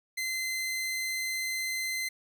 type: tone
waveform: sawtooth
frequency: 2064 Hz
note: C7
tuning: 24 cents flat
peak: -27 dBFS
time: 0.17-2.09 s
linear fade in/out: 10 ms
effects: none